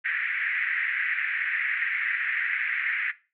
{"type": "band-pass noise", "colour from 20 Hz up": "pink", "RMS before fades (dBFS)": -28, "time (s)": [0.04, 3.12], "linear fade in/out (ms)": 20, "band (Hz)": [1700, 2200], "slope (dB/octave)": 48, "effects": ["noise-tail reverb RT60 0.3 s tail -17 dB re dry"]}